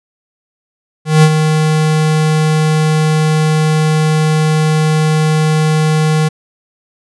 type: tone with ADSR envelope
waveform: square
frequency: 155.56 Hz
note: D#3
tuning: in tune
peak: -3 dBFS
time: 1.05-6.29 s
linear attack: 180 ms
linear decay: 59 ms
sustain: -7 dB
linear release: 14 ms
effects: resampled to 24000 Hz